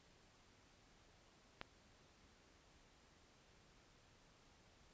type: click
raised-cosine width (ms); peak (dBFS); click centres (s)
0.3; -29; 1.614
effects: pink hiss -69 dBFS RMS until 4.93 s + resampled to 16000 Hz